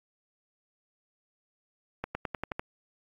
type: accelerating click train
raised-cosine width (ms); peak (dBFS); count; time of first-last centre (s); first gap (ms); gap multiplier
0.5; -17; 7; 2.04-2.595; 110; 0.93
effects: AAC 64 kbps